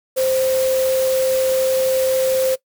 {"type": "tone in noise", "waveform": "sine", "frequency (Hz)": 523.3, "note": "C5", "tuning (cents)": 0, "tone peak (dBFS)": -15, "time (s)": [0.16, 2.56], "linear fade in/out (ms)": 20, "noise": "white", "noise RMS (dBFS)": -28, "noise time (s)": [0.16, 2.56], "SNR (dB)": 10, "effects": ["noise-tail reverb RT60 0.1 s tail -19 dB re dry"]}